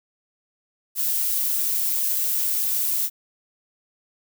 violet noise with amplitude modulation, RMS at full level -22 dBFS, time 0.95-3.1 s, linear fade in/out 50 ms, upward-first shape sine, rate 142 Hz, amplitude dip 25%, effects none

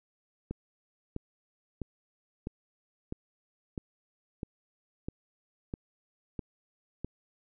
click train, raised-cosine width 3 ms, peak -22 dBFS, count 11, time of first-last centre 0.51-7.046 s, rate 1.53 Hz, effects none

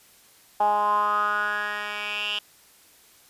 10% pulse tone with band-pass filter sweep, 207.7 Hz, G#3, in tune, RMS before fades -25 dBFS, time 0.6-2.39 s, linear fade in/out 5 ms, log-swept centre 810 to 3000 Hz, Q 6.4, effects white hiss -55 dBFS RMS until 3.29 s + resampled to 32000 Hz

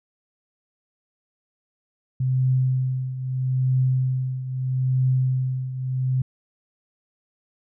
sine tone with tremolo, 129.4 Hz, C3, 19 cents flat, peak -16 dBFS, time 2.2-6.22 s, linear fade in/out 5 ms, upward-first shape triangle, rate 0.78 Hz, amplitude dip 75%, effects none

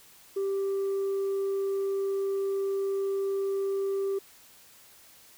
sine tone, 392 Hz, G4, in tune, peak -24 dBFS, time 0.36-4.19 s, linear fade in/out 10 ms, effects tanh soft clip ceiling -25 dBFS + white hiss -55 dBFS RMS until 5.37 s

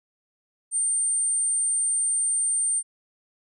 sine tone, 8870 Hz, C#9, in tune, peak -21 dBFS, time 0.71-2.83 s, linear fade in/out 50 ms, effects none

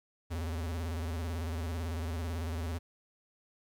square tone with vibrato, 82.41 Hz, E2, in tune, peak -34 dBFS, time 0.3-2.79 s, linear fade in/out 20 ms, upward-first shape square, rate 18 Hz, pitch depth 91 cents each way, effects 11-bit

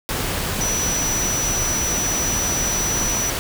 sine tone in noise, 5910 Hz, F#8, 3 cents flat, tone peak -21 dBFS, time 0.61-3.3 s, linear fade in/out 0 ms, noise pink, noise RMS -24 dBFS, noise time 0.09-3.39 s, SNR 0 dB, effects none

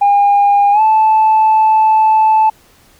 sine tone with pitch glide, 810 to 873.2 Hz, G#5 to A5, -43 to -13 cents, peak -5 dBFS, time 0.01-2.5 s, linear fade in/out 10 ms, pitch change +130 cents, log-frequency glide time 0.72-0.81 s, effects tanh soft clip ceiling -4 dBFS + pink hiss -48 dBFS RMS until 2.99 s

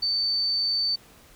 sine tone, 4551 Hz, C#8, 45 cents sharp, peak -22 dBFS, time 0.02-0.96 s, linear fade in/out 10 ms, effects pink hiss -53 dBFS RMS until 1.35 s

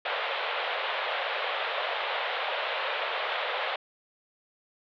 pink band-pass noise, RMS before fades -31 dBFS, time 0.05-3.76 s, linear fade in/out 5 ms, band 490 to 3700 Hz, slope 48 dB/octave, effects none

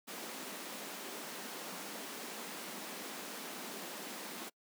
pink high-pass noise, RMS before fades -45 dBFS, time 0.07-4.5 s, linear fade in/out 20 ms, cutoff 190 Hz, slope 48 dB/octave, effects noise-tail reverb RT60 0.1 s tail -26 dB re dry

